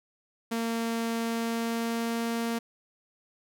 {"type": "tone with pitch glide", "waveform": "sawtooth", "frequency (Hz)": [229.4, 231.4], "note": ["A#3", "A#3"], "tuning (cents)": [-28, -13], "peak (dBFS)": -24, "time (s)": [0.51, 2.59], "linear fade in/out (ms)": 10, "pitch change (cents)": 15, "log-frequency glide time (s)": [1.18, 2.28], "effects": []}